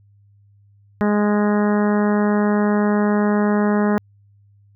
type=harmonic tone; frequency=207.7 Hz; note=G#3; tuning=in tune; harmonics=1 / 2 / 3 / 4 / 5 / 6 / 7 / 8 / 9; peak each=-16 / -22 / -26 / -28 / -30 / -32 / -33 / -34 / -35 dBFS; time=1.01-3.98 s; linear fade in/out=0 ms; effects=added 101 Hz sine -50 dBFS peak until 4.75 s